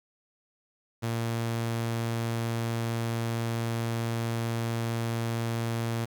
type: tone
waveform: sawtooth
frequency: 115.5 Hz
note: A#2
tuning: 16 cents flat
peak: -24 dBFS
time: 1.02-6.06 s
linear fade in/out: 20 ms
effects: 9-bit